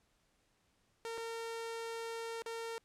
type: tone with dropouts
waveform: sawtooth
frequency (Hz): 457.6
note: A#4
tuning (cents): -32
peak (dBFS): -36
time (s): 1.05-2.78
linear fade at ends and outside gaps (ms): 0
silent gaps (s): 1.176-1.18 / 2.421-2.461
effects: pink hiss -75 dBFS RMS until 2.84 s + low-pass 10000 Hz 12 dB/octave